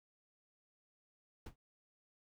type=noise with exponential decay; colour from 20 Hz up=brown; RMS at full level=-40 dBFS; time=1.46-1.56 s; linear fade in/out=5 ms; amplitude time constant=21 ms; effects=none